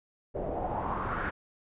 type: noise with low-pass filter sweep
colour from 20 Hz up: pink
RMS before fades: -33 dBFS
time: 0.34-1.31 s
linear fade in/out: 20 ms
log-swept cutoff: 530 to 1600 Hz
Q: 4.3
effects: resampled to 8000 Hz